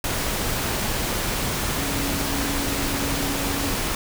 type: tone in noise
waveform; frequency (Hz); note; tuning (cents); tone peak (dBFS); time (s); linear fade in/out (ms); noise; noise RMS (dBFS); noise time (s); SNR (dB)
sine; 279.6; C#4; +15; -29; 1.78-3.71; 2; pink; -25; 0.04-3.95; -7
effects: none